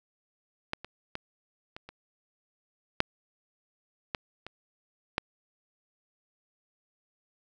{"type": "clicks", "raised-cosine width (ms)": 0.3, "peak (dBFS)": [-14, -24, -19, -25, -28, -6, -14, -24, -10], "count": 9, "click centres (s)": [0.734, 0.846, 1.154, 1.765, 1.89, 3.004, 4.148, 4.466, 5.181], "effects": []}